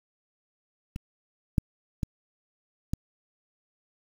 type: clicks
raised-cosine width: 5 ms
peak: -22 / -9 / -15 / -15 dBFS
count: 4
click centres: 0.961 / 1.582 / 2.032 / 2.935 s
effects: 7-bit